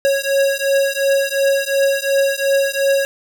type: beating tone pair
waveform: square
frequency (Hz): 549 / 551.8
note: C#5 / C#5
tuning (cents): -17 / -8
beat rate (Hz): 2.8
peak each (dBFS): -18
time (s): 0.05-3.05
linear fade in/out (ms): 0
effects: none